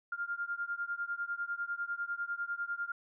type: beating tone pair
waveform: sine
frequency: 1396.9 / 1406.9 Hz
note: F6 / F6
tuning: 0 / +12 cents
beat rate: 10 Hz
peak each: -37 / -38 dBFS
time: 0.12-2.92 s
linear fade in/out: 5 ms
effects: none